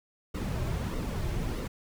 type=noise with flanger; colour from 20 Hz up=brown; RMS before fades=-32 dBFS; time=0.34-1.68 s; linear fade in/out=10 ms; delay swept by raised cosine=1.2 to 4.2 ms; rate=1.6 Hz; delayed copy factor=-0.55; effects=none